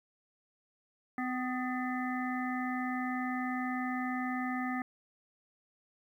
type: harmonic tone with a mistuned harmonic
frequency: 253.6 Hz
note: B3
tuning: 46 cents sharp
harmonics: 1 / 3 / 5 / 7 / 8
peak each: -34 / -39 / -41 / -42 / -43 dBFS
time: 1.18-4.82 s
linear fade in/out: 2 ms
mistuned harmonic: 5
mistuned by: -39 cents
effects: 11-bit